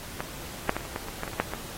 clicks, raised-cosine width 0.5 ms, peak -15 / -7 / -14 / -26 / -24 / -16 / -22 / -16 / -19 / -22 / -8 / -16 dBFS, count 12, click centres 0.205 / 0.694 / 0.766 / 0.808 / 0.852 / 0.961 / 1.085 / 1.234 / 1.278 / 1.333 / 1.4 / 1.536 s, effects pink hiss -41 dBFS RMS until 1.77 s + AAC 48 kbps

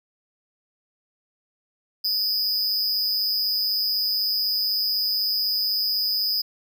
square tone with amplitude modulation, 4978 Hz, D#8, in tune, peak -18 dBFS, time 2.04-6.42 s, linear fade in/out 10 ms, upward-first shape sine, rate 212 Hz, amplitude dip 85%, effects none

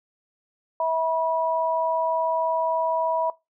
sine tone pair together, 649 / 972.4 Hz, E5 / B5, -27 / -27 cents, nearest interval perfect fifth, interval 700 cents, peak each -24 dBFS, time 0.8-3.3 s, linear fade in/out 2 ms, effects noise-tail reverb RT60 0.2 s tail -19 dB re dry

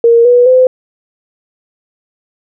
sine tone with pitch steps, 466.2 / 488.2 / 511.3 Hz, A#4 / B4 / C5, 0 / -20 / -40 cents, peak -3 dBFS, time 0.04-0.67 s, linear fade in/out 2 ms, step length 210 ms, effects none

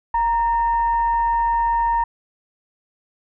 sine tone with frequency modulation, 932.3 Hz, A#5, in tune, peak -16 dBFS, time 0.14-2.04 s, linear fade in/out 5 ms, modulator 885 Hz, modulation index 0.31, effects none

